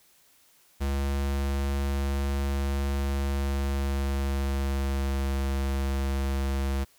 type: tone with pitch glide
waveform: square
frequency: 69.3 to 68.15 Hz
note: C#2 to C#2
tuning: 0 to -29 cents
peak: -26 dBFS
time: 0.8-6.85 s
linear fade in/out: 20 ms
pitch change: -29 cents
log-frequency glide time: 3.25-5.35 s
effects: white hiss -61 dBFS RMS until 6.98 s